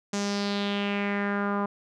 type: tone with low-pass filter sweep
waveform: sawtooth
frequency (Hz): 202.1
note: G#3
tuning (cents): -47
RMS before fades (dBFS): -28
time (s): 0.13-1.66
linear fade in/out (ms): 5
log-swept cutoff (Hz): 6700 to 1100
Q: 3.3
effects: none